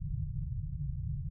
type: low-pass noise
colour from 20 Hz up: white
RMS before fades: -36 dBFS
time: 0-1.3 s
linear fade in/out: 20 ms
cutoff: 160 Hz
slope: 96 dB/octave
effects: none